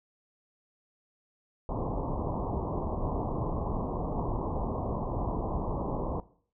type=low-pass noise; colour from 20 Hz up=pink; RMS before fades=-32 dBFS; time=1.69-6.2 s; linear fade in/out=2 ms; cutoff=1100 Hz; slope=96 dB/octave; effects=noise-tail reverb RT60 0.5 s tail -18 dB re dry